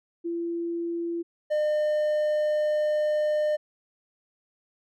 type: tone pair in turn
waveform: sine / triangle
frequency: 339.4 / 604.7 Hz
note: F4 / D#5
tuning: -49 / -50 cents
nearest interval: minor seventh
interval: 999 cents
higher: second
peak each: -27 / -20 dBFS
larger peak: second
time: 0.24-1.23 / 1.5-3.57 s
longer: second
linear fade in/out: 20 ms
effects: none